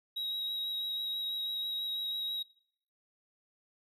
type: tone with vibrato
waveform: triangle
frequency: 3828 Hz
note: A#7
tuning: 45 cents sharp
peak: -32 dBFS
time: 0.16-2.43 s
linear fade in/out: 10 ms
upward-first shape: triangle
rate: 6.1 Hz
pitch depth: 15 cents each way
effects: noise-tail reverb RT60 0.7 s tail -25 dB re dry